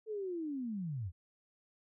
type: linear sweep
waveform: sine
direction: down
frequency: 446.3 to 77.78 Hz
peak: -36 dBFS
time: 0.06-1.12 s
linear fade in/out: 50 ms
effects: none